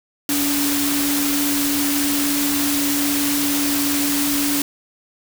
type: tone in noise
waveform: sine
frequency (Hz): 286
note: D4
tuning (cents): -46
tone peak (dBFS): -20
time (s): 0.29-4.62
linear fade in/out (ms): 2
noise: white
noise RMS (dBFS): -22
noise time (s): 0.29-4.62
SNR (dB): -1
effects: none